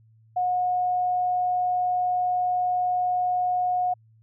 sine tone, 725 Hz, F#5, 35 cents flat, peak -21 dBFS, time 0.36-3.94 s, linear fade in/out 10 ms, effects added 111 Hz sine -54 dBFS peak until 4.22 s

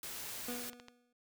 white noise, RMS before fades -44 dBFS, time 0.03-0.7 s, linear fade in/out 2 ms
clicks, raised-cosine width 0.2 ms, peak -32 dBFS, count 4, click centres 0.292 / 0.732 / 0.799 / 0.884 s
25% pulse tone with exponential decay, 243.6 Hz, B3, 24 cents flat, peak -34 dBFS, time 0.48-1.13 s, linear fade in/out 5 ms, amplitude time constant 140 ms
effects none

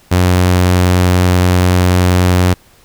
sawtooth tone, 90.4 Hz, F#2, 40 cents flat, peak -4 dBFS, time 0.11-2.54 s, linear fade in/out 10 ms, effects pink hiss -47 dBFS RMS until 2.84 s

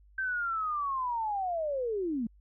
sine linear sweep, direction down, 1568 to 211.2 Hz, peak -29 dBFS, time 0.18-2.27 s, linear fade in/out 5 ms, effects added 50 Hz sine -56 dBFS peak until 2.4 s

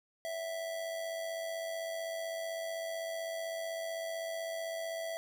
square tone with amplitude modulation, 659.3 Hz, E5, in tune, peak -35 dBFS, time 0.25-5.17 s, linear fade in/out 0 ms, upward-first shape sine, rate 95.8 Hz, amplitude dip 45%, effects none

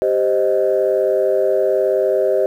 sine chord, C minor, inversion second, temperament equal, 392 / 523.3 / 622.3 Hz, G4 / C5 / Eb5, 0 / 0 / 0 cents, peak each -17 dBFS, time 0.02-2.46 s, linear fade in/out 0 ms, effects tanh soft clip ceiling -6 dBFS + 8-bit

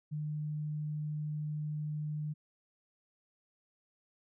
sine tone, 151.1 Hz, D3, 50 cents sharp, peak -34 dBFS, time 0.11-2.34 s, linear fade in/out 20 ms, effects none

